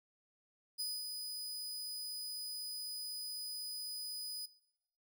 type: tone with ADSR envelope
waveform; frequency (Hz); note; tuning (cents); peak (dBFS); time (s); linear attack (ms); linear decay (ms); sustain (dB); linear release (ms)
sawtooth; 4978; D#8; 0; -33; 0.78-4.46; 23; 220; -5; 8
effects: noise-tail reverb RT60 0.9 s tail -20 dB re dry